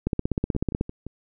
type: two click trains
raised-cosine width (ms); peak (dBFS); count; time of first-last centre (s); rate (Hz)
3; -10 / -21; 13 / 4; 0.07-0.811 / 0.55-1.066; 16.2 / 5.81
effects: none